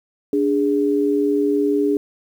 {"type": "tone pair together", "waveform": "sine", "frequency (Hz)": [291.3, 411], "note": ["D4", "G#4"], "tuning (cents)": [-14, -18], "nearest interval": "tritone", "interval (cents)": 596, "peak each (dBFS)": -18, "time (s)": [0.33, 1.97], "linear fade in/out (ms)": 2, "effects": ["8-bit"]}